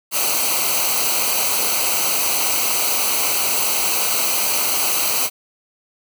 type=noise with comb filter; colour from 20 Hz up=white; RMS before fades=-19 dBFS; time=0.11-5.3 s; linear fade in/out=50 ms; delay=0.57 ms; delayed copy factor=-0.75; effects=none